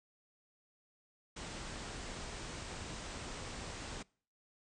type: low-pass noise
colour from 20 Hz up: pink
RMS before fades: -45 dBFS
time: 1.36-4.03 s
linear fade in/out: 10 ms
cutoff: 8800 Hz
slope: 96 dB/octave
effects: noise-tail reverb RT60 0.5 s tail -26 dB re dry